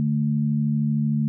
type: tone pair together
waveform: sine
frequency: 146.83 / 220 Hz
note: D3 / A3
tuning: 0 / 0 cents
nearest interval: perfect fifth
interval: 700 cents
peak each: -22 dBFS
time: 0-1.28 s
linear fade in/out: 0 ms
effects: none